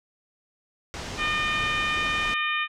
pink low-pass noise, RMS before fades -35 dBFS, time 0.94-2.34 s, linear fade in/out 0 ms, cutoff 7200 Hz, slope 24 dB/octave
harmonic tone, 608 Hz, D#5, 40 cents flat, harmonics 2 / 3 / 4 / 5 / 6, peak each -29 / -29 / -28 / -33 / -37 dBFS, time 1.17-2.68 s, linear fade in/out 50 ms
effects none

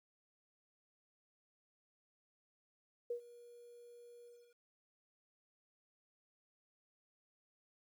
sine tone with ADSR envelope, 478.6 Hz, A#4, 46 cents sharp, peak -35 dBFS, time 3.1-4.57 s, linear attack 6 ms, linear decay 96 ms, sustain -20 dB, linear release 300 ms, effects 12-bit

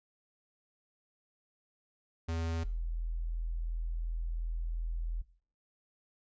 square / sine tone pair in turn, 82.41 / 41.41 Hz, E2 / E1, 0 / +9 cents, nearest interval octave, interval 1191 cents, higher first, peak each -33 / -32 dBFS, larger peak second, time 2.28-2.64 / 2.64-5.22 s, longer second, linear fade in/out 10 ms, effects noise-tail reverb RT60 0.5 s tail -19 dB re dry + resampled to 16000 Hz

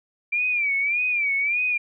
sine tone with vibrato, 2349 Hz, D7, in tune, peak -20 dBFS, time 0.32-1.78 s, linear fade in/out 10 ms, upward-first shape sine, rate 1.7 Hz, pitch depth 110 cents each way, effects none

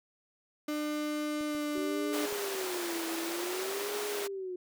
35% pulse tone with pitch glide, 299.9 to 296.8 Hz, D4 to D4, +36 to +18 cents, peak -30 dBFS, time 0.68-2.26 s, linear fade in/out 5 ms, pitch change -18 cents, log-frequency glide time 1.46-1.64 s
clicks, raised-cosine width 2 ms, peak -37 dBFS, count 4, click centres 1.41 / 1.55 / 1.779 / 2.326 s
sine tone with vibrato, 370 Hz, F#4, in tune, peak -35 dBFS, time 1.75-4.56 s, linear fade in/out 5 ms, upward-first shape sine, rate 0.55 Hz, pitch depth 200 cents each way
pink high-pass noise, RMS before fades -38 dBFS, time 2.12-4.28 s, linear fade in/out 20 ms, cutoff 330 Hz, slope 24 dB/octave
effects none

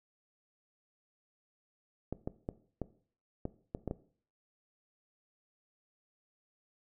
clicks, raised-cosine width 2 ms, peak -22 dBFS, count 8, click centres 2.126 / 2.275 / 2.489 / 2.817 / 3.454 / 3.749 / 3.877 / 3.911 s, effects noise-tail reverb RT60 0.5 s tail -17 dB re dry

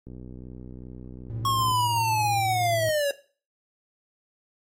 click train, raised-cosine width 3 ms, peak -29 dBFS, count 104, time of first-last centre 0.07-1.715 s, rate 62.6 Hz
triangle tone with vibrato, 112.3 Hz, A2, 36 cents sharp, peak -28 dBFS, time 1.3-2.89 s, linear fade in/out 0 ms, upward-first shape sine, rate 17 Hz, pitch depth 82 cents each way
square linear sweep, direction down, 1100 to 553 Hz, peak -23 dBFS, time 1.45-3.11 s, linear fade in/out 2 ms
effects noise-tail reverb RT60 0.4 s tail -17 dB re dry + AAC 48 kbps

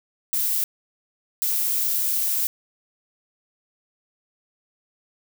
violet noise bursts at uneven times, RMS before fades -23 dBFS, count 2, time 0.33-0.64 / 1.42-2.47 s, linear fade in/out 0 ms, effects none

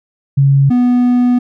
sine / triangle tone pair in turn, 138.4 / 246.1 Hz, C#3 / B3, -2 / -6 cents, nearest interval minor seventh, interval 996 cents, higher second, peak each -6 dBFS, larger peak neither, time 0.37-0.7 / 0.7-1.39 s, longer second, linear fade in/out 10 ms, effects none

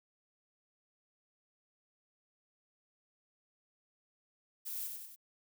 violet noise with echo, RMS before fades -41 dBFS, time 4.65-4.88 s, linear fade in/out 20 ms, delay 94 ms, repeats 3, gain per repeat -4 dB, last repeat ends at 5.162 s, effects none

